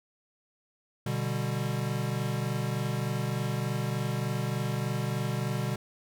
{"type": "chord", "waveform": "square", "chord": "G major", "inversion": "first", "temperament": "equal", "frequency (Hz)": [123.47, 146.83, 196], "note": ["B2", "D3", "G3"], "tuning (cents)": [0, 0, 0], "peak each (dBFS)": [-32, -34, -36], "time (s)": [1.06, 5.76], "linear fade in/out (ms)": 5, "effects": []}